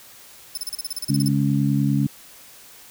20% pulse tone bursts, 5274 Hz, E8, in tune, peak -20 dBFS, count 13, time 0.55-1.282 s, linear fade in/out 2 ms, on 24 ms, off 35 ms
harmonic tone, 70.1 Hz, C#2, 20 cents sharp, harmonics 2 / 3 / 4, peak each -20 / -22 / -23 dBFS, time 1.09-2.07 s, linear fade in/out 5 ms
effects white hiss -46 dBFS RMS until 2.9 s

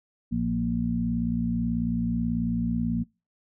harmonic tone with a mistuned harmonic, 58.27 Hz, A#1, in tune, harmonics 1 / 2 / 3 / 4, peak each -34 / -34 / -29 / -26 dBFS, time 0.31-3.04 s, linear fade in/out 20 ms, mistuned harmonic 2, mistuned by -30 cents, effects noise-tail reverb RT60 0.3 s tail -26 dB re dry

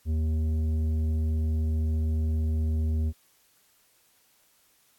triangle tone with tanh clipping, 78.8 Hz, D#2, 23 cents sharp, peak -25 dBFS, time 0.05-3.13 s, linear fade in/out 50 ms, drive 13 dB, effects white hiss -64 dBFS RMS until 4.98 s + AAC 64 kbps

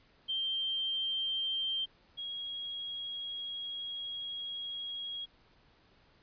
sine tone pair in turn, 3153 / 3296 Hz, G7 / G#7, +9 / -14 cents, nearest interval minor second, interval 77 cents, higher second, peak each -31 / -37 dBFS, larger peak first, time 0.28-1.86 / 2.17-5.26 s, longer second, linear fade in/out 20 ms, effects pink hiss -65 dBFS RMS until 6.22 s + resampled to 11025 Hz

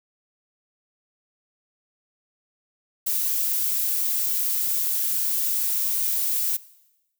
violet noise, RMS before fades -24 dBFS, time 3.06-6.57 s, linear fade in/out 10 ms, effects noise-tail reverb RT60 1.0 s tail -20 dB re dry

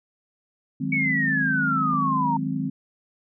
sine chord, Ab dominant seventh, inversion second, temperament equal, 155.56 / 185 / 207.7 / 261.6 Hz, Eb3 / Gb3 / Ab3 / C4, 0 / 0 / 0 / 0 cents, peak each -29 / -32 / -31 / -27 dBFS, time 0.8-2.7 s, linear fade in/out 10 ms
sine exponential sweep, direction down, 2264 to 909 Hz, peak -21 dBFS, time 0.92-2.37 s, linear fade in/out 5 ms
clicks, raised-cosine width 1 ms, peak -38 / -30 dBFS, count 2, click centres 1.375 / 1.936 s
effects none

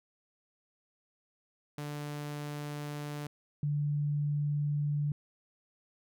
sawtooth / sine tone pair in turn, 147.1 / 146.48 Hz, D3 / D3, +3 / -4 cents, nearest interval unison, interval 7 cents, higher first, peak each -33 / -28 dBFS, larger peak second, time 1.78-3.27 / 3.63-5.12 s, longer neither, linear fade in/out 2 ms, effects none

